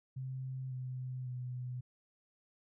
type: tone with pitch steps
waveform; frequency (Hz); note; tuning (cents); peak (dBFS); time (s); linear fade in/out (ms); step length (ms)
sine; 130.81 / 127.97 / 125.19; C3 / C3 / B2; 0 / -38 / +24; -38; 0.16-1.81; 10; 550
effects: none